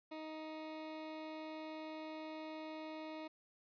20% pulse tone, 313.1 Hz, D#4, 11 cents sharp, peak -40 dBFS, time 0.11-3.28 s, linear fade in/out 10 ms, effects resampled to 11025 Hz + 13-bit

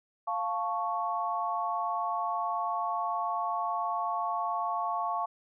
sine chord, F augmented, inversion none, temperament equal, 698.5 / 880 / 1108.7 Hz, F5 / A5 / C#6, 0 / 0 / 0 cents, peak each -33 / -34 / -32 dBFS, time 0.27-5.26 s, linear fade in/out 10 ms, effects none

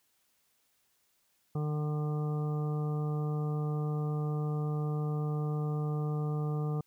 harmonic tone, 150.3 Hz, D3, 40 cents sharp, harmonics 1 / 2 / 3 / 4 / 5 / 6 / 7 / 8, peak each -30 / -44 / -40 / -54 / -46 / -58 / -54 / -48 dBFS, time 1.55-6.81 s, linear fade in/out 5 ms, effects white hiss -73 dBFS RMS until 6.86 s

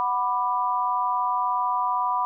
sine chord, B minor, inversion second, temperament just, 740.8 / 987.8 / 1185.3 Hz, F#5 / B5 / D6, +2 / 0 / +16 cents, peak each -29 / -23 / -28 dBFS, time 0-2.25 s, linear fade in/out 0 ms, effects none

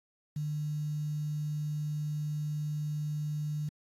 sine tone with quantisation, 150 Hz, D3, 37 cents sharp, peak -31 dBFS, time 0.36-3.69 s, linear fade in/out 5 ms, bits 9, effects AAC 64 kbps

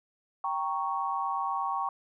sine chord, G diminished, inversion none, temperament equal, 784 / 932.3 / 1108.7 Hz, G5 / Bb5 / Db6, 0 / 0 / 0 cents, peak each -33 / -34 / -31 dBFS, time 0.44-1.89 s, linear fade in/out 2 ms, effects none

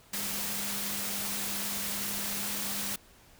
sine tone in noise, 201.4 Hz, G3, 47 cents sharp, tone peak -43 dBFS, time 0.13-2.96 s, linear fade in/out 5 ms, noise white, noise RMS -34 dBFS, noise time 0.13-2.96 s, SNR -12 dB, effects pink hiss -58 dBFS RMS until 3.39 s

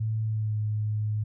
sine tone with pitch glide, 110 to 106.62 Hz, A2 to G#2, 0 to +46 cents, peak -25 dBFS, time 0-1.24 s, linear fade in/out 10 ms, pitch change -54 cents, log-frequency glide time 0.23-0.57 s, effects none

